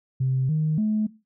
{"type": "tone with pitch steps", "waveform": "sine", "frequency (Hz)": [131, 155.3, 214.5], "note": ["C3", "D#3", "A3"], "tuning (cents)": [2, -3, -44], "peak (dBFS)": -19, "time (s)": [0.2, 1.07], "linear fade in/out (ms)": 10, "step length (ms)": 290, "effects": ["noise-tail reverb RT60 0.3 s tail -20 dB re dry", "tanh soft clip ceiling -15 dBFS"]}